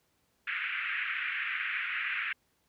white band-pass noise, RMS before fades -34 dBFS, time 0.47-2.33 s, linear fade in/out 5 ms, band 1400 to 2600 Hz, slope 48 dB/octave, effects pink hiss -73 dBFS RMS until 2.68 s + high-pass 60 Hz 12 dB/octave

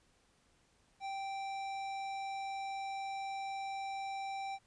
triangle tone with hard clipping, 782 Hz, G5, 4 cents flat, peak -40 dBFS, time 1-4.59 s, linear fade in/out 50 ms, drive 17 dB, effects pink hiss -71 dBFS RMS until 4.66 s + resampled to 22050 Hz

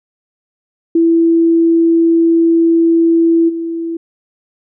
sine tone with level steps, 332.1 Hz, E4, 13 cents sharp, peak -7 / -17 dBFS, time 0.95-3.97 s, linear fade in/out 5 ms, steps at 3.48 s, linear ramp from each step 20 ms, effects none

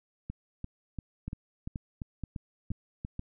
two click trains, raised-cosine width 5 ms, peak -24 / -23 dBFS, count 9 / 5, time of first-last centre 0.3-3.049 / 1.28-3.194 s, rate 2.91 / 2.09 Hz, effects none

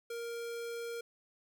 square tone, 467.5 Hz, A#4, 5 cents sharp, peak -39 dBFS, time 0.1-1.01 s, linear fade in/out 5 ms, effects none

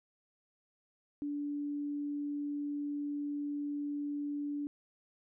sine tone, 290 Hz, D4, 22 cents flat, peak -34 dBFS, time 1.22-4.67 s, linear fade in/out 0 ms, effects none

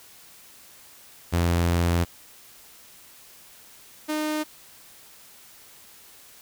sawtooth tone pair in turn, 85.9 / 306.1 Hz, F2 / D#4, -28 / -28 cents, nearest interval octave + minor seventh, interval 2200 cents, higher second, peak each -16 / -21 dBFS, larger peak first, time 1.32-2.05 / 4.08-4.44 s, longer first, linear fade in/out 20 ms, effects white hiss -50 dBFS RMS until 6.41 s

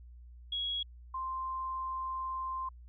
sine tone pair in turn, 3322 / 1046.4 Hz, G#7 / C6, 0 / 0 cents, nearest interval octave + minor sixth, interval 2000 cents, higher first, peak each -32 / -34 dBFS, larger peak first, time 0.52-0.83 / 1.14-2.69 s, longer second, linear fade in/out 5 ms, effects added 60 Hz sine -49 dBFS peak until 2.88 s

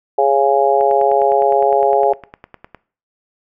harmonic tone, 138.2 Hz, C#3, 5 cents flat, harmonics 3 / 4 / 5 / 6, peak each -16 / -16 / -16 / -16 dBFS, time 0.18-2.13 s, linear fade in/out 5 ms
click train, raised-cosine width 0.5 ms, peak -19 dBFS, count 20, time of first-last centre 0.81-2.747 s, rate 9.81 Hz
effects noise-tail reverb RT60 0.4 s tail -19 dB re dry

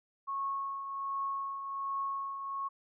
sine tone with tremolo, 1098 Hz, C#6, 17 cents flat, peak -31 dBFS, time 0.27-2.69 s, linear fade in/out 20 ms, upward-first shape triangle, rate 1.3 Hz, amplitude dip 55%, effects none

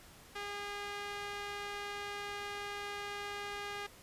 sawtooth tone with band-pass filter, 407.4 Hz, G#4, 33 cents flat, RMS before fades -42 dBFS, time 0.35-3.87 s, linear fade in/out 10 ms, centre 2100 Hz, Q 0.73, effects pink hiss -57 dBFS RMS until 4.02 s + resampled to 32000 Hz

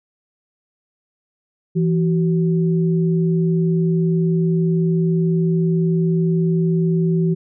sine tone pair together, 166.85 / 377.6 Hz, E3 / F#4, +21 / +35 cents, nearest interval octave + major second, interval 1414 cents, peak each -15 / -22 dBFS, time 1.75-7.35 s, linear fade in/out 20 ms, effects none

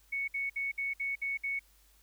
sine tone bursts, 2217 Hz, C#7, in tune, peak -31 dBFS, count 7, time 0.12-1.594 s, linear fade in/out 10 ms, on 160 ms, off 59 ms, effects added 50 Hz sine -64 dBFS peak until 2.02 s + white hiss -66 dBFS RMS until 2.02 s

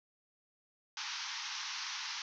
white band-pass noise, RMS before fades -41 dBFS, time 0.97-2.22 s, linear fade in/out 2 ms, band 830 to 6200 Hz, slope 96 dB/octave, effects none

